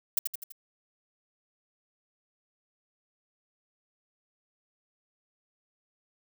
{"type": "noise with echo", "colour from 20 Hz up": "violet", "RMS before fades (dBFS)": -24, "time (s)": [0.17, 0.19], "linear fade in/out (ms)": 5, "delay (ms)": 83, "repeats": 4, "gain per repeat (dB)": -5, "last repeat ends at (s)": 0.522, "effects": []}